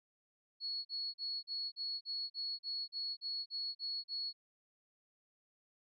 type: tone bursts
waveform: sine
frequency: 4363 Hz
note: C#8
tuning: 28 cents flat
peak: -37 dBFS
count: 13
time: 0.6-4.33 s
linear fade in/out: 50 ms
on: 250 ms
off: 40 ms
effects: none